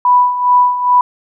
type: tone with tremolo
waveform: sine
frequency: 987.8 Hz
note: B5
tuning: in tune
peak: -5 dBFS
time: 0.05-1.01 s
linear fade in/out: 2 ms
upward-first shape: sine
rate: 2.4 Hz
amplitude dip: 70%
effects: none